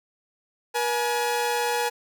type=tone pair together; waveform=sawtooth; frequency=479.4 / 843.3 Hz; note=A#4 / G#5; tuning=+48 / +26 cents; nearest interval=minor seventh; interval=978 cents; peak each=-22 dBFS; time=0.74-1.9 s; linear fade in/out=20 ms; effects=none